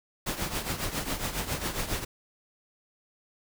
pink noise with tremolo, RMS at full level -29 dBFS, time 0.26-2.05 s, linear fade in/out 10 ms, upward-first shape triangle, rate 7.3 Hz, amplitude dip 75%, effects none

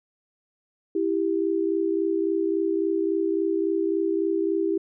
sine tone pair together, 329.6 / 393.2 Hz, E4 / G4, 0 / +5 cents, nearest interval minor third, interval 305 cents, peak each -24 dBFS, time 0.95-4.78 s, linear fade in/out 5 ms, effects none

